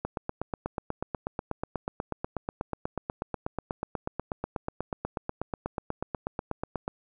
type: click train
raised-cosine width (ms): 1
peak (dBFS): -16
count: 57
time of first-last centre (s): 0.05-6.879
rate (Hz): 8.2
effects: none